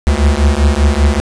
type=beating tone pair; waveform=square; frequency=69.3 / 74.4 Hz; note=C#2 / D2; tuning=0 / +23 cents; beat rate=5.1 Hz; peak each=-12 dBFS; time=0.07-1.2 s; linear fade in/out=0 ms; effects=resampled to 22050 Hz + 7-bit